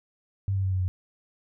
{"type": "tone with pitch steps", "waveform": "sine", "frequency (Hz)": [98, 96.37, 94.77, 93.2, 91.65], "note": ["G2", "G2", "F#2", "F#2", "F#2"], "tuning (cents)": [0, -29, 42, 13, -16], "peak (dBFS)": -23, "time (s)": [0.48, 0.88], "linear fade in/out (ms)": 0, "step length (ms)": 80, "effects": []}